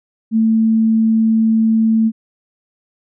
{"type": "tone", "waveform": "sine", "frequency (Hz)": 222.7, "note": "A3", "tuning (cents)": 21, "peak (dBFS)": -10, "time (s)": [0.31, 2.12], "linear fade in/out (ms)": 50, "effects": []}